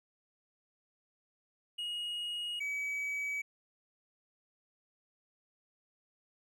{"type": "tone pair in turn", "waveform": "triangle", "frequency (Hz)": [2882, 2279], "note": ["F#7", "C#7"], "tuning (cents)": [-46, 47], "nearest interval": "major third", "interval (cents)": 407, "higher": "first", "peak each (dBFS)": [-34, -32], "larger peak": "second", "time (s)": [[1.78, 2.6], [2.6, 3.42]], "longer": "neither", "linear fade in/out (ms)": 10, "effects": []}